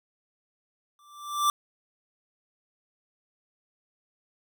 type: tone with exponential growth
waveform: square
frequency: 1174.7 Hz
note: D6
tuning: in tune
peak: -19 dBFS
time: 0.99-1.5 s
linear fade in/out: 1 ms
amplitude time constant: 110 ms
effects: none